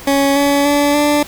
20% pulse tone with pitch steps, 277.9 / 283.1 / 288.4 / 293.7 Hz, C#4 / C#4 / D4 / D4, +4 / +37 / -31 / 0 cents, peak -6 dBFS, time 0.07-1.23 s, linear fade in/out 5 ms, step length 290 ms, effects pink hiss -34 dBFS RMS until 1.27 s

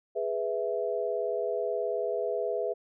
sine chord, E major, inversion first, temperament equal, 415.3 / 493.9 / 659.3 Hz, G#4 / B4 / E5, 0 / 0 / 0 cents, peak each -32 dBFS, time 0.15-2.74 s, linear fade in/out 20 ms, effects none

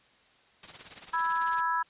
white noise with tremolo, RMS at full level -41 dBFS, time 0.63-1.61 s, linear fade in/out 2 ms, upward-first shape triangle, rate 18 Hz, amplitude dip 85%
sine chord, E major, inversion second, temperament equal, 987.8 / 1318.5 / 1661.2 Hz, B5 / E6 / G#6, 0 / 0 / 0 cents, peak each -28 / -31 / -33 dBFS, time 1.13-1.83 s, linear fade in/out 10 ms
effects white hiss -62 dBFS RMS until 1.89 s + resampled to 8000 Hz

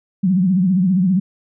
sine tone with vibrato, 185 Hz, F#3, in tune, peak -12 dBFS, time 0.23-1.2 s, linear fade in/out 10 ms, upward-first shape triangle, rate 15 Hz, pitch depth 150 cents each way, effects none

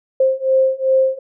sine beating tone pair, 526 / 528.6 Hz, C5 / C5, +9 / +18 cents, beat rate 2.6 Hz, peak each -16 / -15 dBFS, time 0.2-1.19 s, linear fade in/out 5 ms, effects none

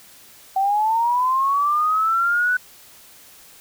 sine linear sweep, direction up, 761 to 1500 Hz, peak -16 dBFS, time 0.56-2.57 s, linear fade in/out 5 ms, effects white hiss -47 dBFS RMS until 3.6 s

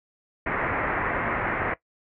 white low-pass noise, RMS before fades -27 dBFS, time 0.46-1.74 s, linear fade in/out 5 ms, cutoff 2100 Hz, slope 48 dB/octave, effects noise-tail reverb RT60 0.1 s tail -18 dB re dry

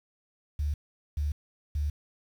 sine tone bursts, 73.42 Hz, D2, in tune, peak -26 dBFS, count 3, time 0.59-1.9 s, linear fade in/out 5 ms, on 150 ms, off 430 ms, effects 9-bit

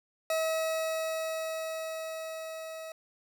40% pulse tone with level ramp, 642 Hz, E5, 46 cents flat, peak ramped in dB -26 to -39 dBFS, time 0.3-2.92 s, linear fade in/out 2 ms, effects none

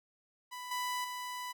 sawtooth tone with level steps, 993 Hz, B5, 9 cents sharp, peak -38 / -30 / -35 dBFS, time 0.51-1.53 s, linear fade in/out 20 ms, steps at 0.71 / 1.04 s, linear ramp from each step 5 ms, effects none

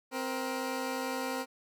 15% pulse tone pair together, 261.3 / 471.4 Hz, C4 / A#4, -2 / +19 cents, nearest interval minor seventh, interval 1021 cents, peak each -28 / -31 dBFS, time 0.11-1.46 s, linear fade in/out 50 ms, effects none

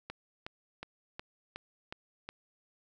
click train, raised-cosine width 0.3 ms, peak -24 dBFS, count 7, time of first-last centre 0.1-2.29 s, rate 2.74 Hz, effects none

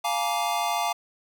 square chord, Bb dominant seventh, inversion second, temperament just, 699.2 / 839.1 / 932.3 / 1165.4 Hz, F5 / Ab5 / Bb5 / D6, +2 / +18 / 0 / -14 cents, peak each -29 / -30 / -32 / -32 dBFS, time 0.04-0.93 s, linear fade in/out 10 ms, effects none

